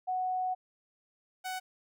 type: tone pair in turn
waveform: sine / sawtooth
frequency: 740 / 745.6 Hz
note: F#5 / F#5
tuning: 0 / +13 cents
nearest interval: unison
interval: 13 cents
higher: second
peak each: -29 / -31 dBFS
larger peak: first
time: 0.07-0.55 / 1.44-1.6 s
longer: first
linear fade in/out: 20 ms
effects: none